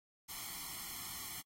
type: noise with comb filter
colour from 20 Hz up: white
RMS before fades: -45 dBFS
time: 0.28-1.42 s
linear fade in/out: 20 ms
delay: 0.94 ms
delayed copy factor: +1
effects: AAC 48 kbps